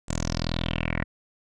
10% pulse tone with low-pass filter sweep, 41.33 Hz, E1, 5 cents sharp, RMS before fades -28 dBFS, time 0.08-1.04 s, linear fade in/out 10 ms, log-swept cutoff 7800 to 1900 Hz, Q 5.6, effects none

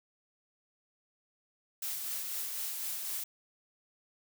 blue noise with tremolo, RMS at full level -36 dBFS, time 1.82-3.24 s, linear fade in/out 5 ms, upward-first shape sine, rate 4 Hz, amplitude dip 30%, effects none

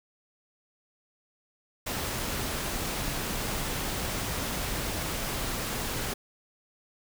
pink noise, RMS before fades -32 dBFS, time 1.86-6.14 s, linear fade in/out 10 ms, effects none

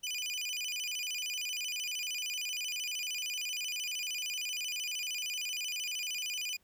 25% pulse tone with vibrato, 2708 Hz, E7, 46 cents sharp, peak -31 dBFS, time 0.03-6.57 s, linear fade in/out 10 ms, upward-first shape square, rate 13 Hz, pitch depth 180 cents each way, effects pink hiss -71 dBFS RMS until 6.63 s

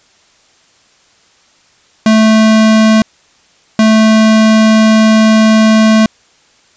square tone pair in turn, 219 / 219 Hz, A3 / A3, -8 / -8 cents, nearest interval unison, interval 0 cents, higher neither, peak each -5 dBFS, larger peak neither, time 2.06-3.02 / 3.79-6.06 s, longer second, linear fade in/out 2 ms, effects white hiss -49 dBFS RMS until 6.76 s + resampled to 16000 Hz

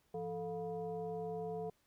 sine tone with frequency modulation, 440 Hz, A4, in tune, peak -38 dBFS, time 0.14-1.7 s, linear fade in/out 5 ms, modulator 270 Hz, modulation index 0.93, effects pink hiss -75 dBFS RMS until 1.86 s

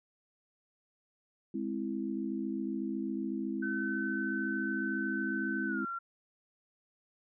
sine chord, Ab augmented, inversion none, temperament equal, 207.7 / 261.6 / 329.6 Hz, Ab3 / C4 / E4, 0 / 0 / 0 cents, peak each -37 dBFS, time 1.54-5.85 s, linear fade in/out 5 ms
sine tone with pitch glide, 1522 to 1371.7 Hz, F#6 to F6, +48 to -32 cents, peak -35 dBFS, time 3.62-5.99 s, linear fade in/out 10 ms, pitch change -180 cents, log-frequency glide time 5.66-5.84 s
effects none

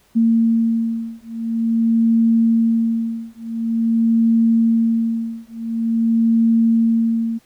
sine beating tone pair, 227.9 / 228.37 Hz, A#3 / A#3, -39 / -35 cents, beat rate 0.47 Hz, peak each -17 dBFS, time 0.15-7.39 s, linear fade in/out 20 ms, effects pink hiss -56 dBFS RMS until 7.45 s

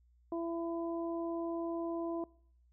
harmonic tone, 335.2 Hz, E4, 29 cents sharp, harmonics 1 / 2 / 3, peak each -35 / -41 / -46 dBFS, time 0.32-2.24 s, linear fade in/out 2 ms, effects noise-tail reverb RT60 0.6 s tail -24 dB re dry + added 60 Hz sine -64 dBFS peak until 2.72 s

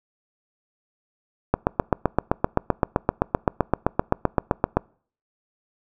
click train, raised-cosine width 1 ms, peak -3 dBFS, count 26, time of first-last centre 1.54-4.77 s, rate 7.74 Hz, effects noise-tail reverb RT60 0.5 s tail -26 dB re dry

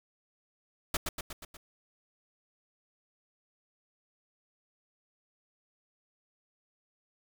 pink noise with echo, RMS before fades -29 dBFS, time 0.94-0.97 s, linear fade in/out 5 ms, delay 120 ms, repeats 5, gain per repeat -4 dB, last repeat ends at 1.57 s, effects none

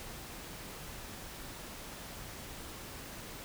silence, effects pink hiss -46 dBFS RMS until 3.44 s

